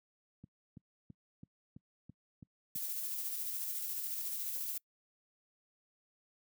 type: click train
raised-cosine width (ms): 5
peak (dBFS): -34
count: 8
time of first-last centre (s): 0.44-2.758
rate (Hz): 3.02
type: noise with tremolo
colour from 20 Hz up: violet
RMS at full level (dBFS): -38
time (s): 2.75-4.78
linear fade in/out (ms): 5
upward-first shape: square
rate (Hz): 14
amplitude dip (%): 25
effects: noise-tail reverb RT60 0.1 s tail -26 dB re dry + high-pass 150 Hz 12 dB/octave